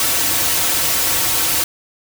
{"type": "noise with comb filter", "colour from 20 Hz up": "white", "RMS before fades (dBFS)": -17, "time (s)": [0, 1.64], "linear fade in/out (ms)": 2, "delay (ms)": 4.9, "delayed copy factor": -0.85, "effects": []}